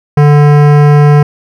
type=tone with hard clipping; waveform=sine; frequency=146.83 Hz; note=D3; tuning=in tune; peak=-4 dBFS; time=0.17-1.23 s; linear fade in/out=5 ms; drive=18 dB; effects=none